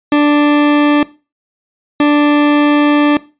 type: tone pair in turn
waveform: 40% pulse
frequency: 293.7 / 293.7 Hz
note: D4 / D4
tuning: 0 / 0 cents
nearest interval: unison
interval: 0 cents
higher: neither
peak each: -6 dBFS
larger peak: neither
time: 0.12-1.03 / 2-3.17 s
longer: second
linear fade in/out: 2 ms
effects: noise-tail reverb RT60 0.3 s tail -19 dB re dry + resampled to 8000 Hz